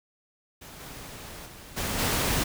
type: noise with level steps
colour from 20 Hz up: pink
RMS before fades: -45 / -42 / -46 / -30 / -26 dBFS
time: 0.61-2.44 s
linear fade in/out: 10 ms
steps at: 0.79 / 1.45 / 1.76 / 1.98 s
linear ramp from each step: 20 ms
effects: none